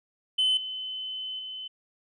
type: tone with level steps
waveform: sine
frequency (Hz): 3040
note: F#7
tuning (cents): +46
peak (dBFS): -19 / -32 / -35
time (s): 0.38-1.68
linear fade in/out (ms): 10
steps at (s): 0.57 / 1.39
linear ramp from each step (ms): 2
effects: tanh soft clip ceiling -19 dBFS